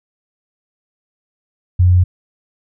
sine tone, 89.8 Hz, F2, 49 cents sharp, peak -7 dBFS, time 1.79-2.04 s, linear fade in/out 10 ms, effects none

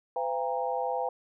sine tone cluster, 508 / 683 / 802 / 933 Hz, B4 / F5 / G5 / A#5, +49 / -39 / +39 / +1 cents, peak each -32 / -34 / -32 / -36 dBFS, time 0.16-1.09 s, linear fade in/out 2 ms, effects none

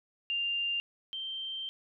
sine tone pair in turn, 2794 / 3136 Hz, F7 / G7, 0 / 0 cents, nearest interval major second, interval 200 cents, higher second, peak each -29 / -35 dBFS, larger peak first, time 0.3-0.8 / 1.13-1.69 s, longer second, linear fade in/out 0 ms, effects none

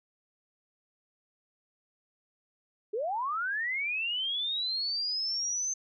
sine linear sweep, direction up, 392 to 6272 Hz, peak -29 dBFS, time 2.93-5.74 s, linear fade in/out 10 ms, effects none

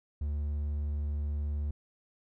triangle tone, 73.42 Hz, D2, in tune, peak -28 dBFS, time 0.21-1.71 s, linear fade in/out 5 ms, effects none

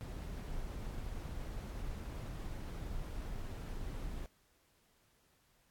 brown noise, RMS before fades -42 dBFS, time 0.01-4.26 s, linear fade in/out 0 ms, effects pink hiss -72 dBFS RMS until 5.7 s + AAC 64 kbps

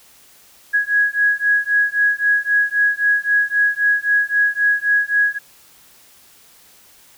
sine beating tone pair, 1661.2 / 1665 Hz, G#6 / G#6, 0 / +4 cents, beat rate 3.8 Hz, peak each -17 dBFS, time 0.73-5.39 s, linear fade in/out 20 ms, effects white hiss -49 dBFS RMS until 7.17 s

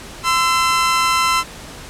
sawtooth tone pair together, 1030 / 1333.4 Hz, C6 / E6, -28 / +19 cents, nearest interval major third, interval 447 cents, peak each -13 dBFS, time 0.23-1.44 s, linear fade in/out 50 ms, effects pink hiss -35 dBFS RMS until 1.89 s + low-pass 10000 Hz 12 dB/octave

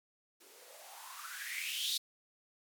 violet noise with band-pass filter sweep, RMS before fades -42 dBFS, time 0.4-1.98 s, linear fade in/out 10 ms, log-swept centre 340 to 4100 Hz, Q 7.2, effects none

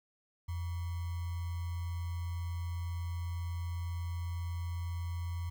sine tone with sample-and-hold, 86 Hz, F2, 26 cents flat, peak -34 dBFS, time 0.48-5.5 s, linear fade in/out 10 ms, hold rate 1050 Hz, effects none

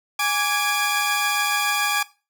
sawtooth tone cluster, 826 / 1160 / 1659 / 2400 Hz, G#5 / D6 / G#6 / D7, -10 / -22 / -2 / +37 cents, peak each -22 dBFS, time 0.19-2.03 s, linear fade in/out 5 ms, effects noise-tail reverb RT60 0.3 s tail -18 dB re dry

